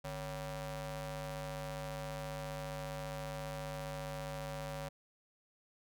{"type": "ring-modulated tone", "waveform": "sawtooth", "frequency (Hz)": 204.4, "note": "G#3", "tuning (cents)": -27, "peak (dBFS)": -33, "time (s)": [0.04, 4.89], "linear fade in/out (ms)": 10, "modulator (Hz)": 354, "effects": []}